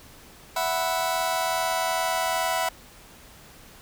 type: chord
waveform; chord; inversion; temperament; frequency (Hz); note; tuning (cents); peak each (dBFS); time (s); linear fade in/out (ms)
sawtooth; E suspended second; none; just; 659.3 / 741.7 / 988.9; E5 / F#5 / B5; 0 / +4 / +2; -24; 0.56-2.69; 5
effects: pink hiss -49 dBFS RMS until 3.81 s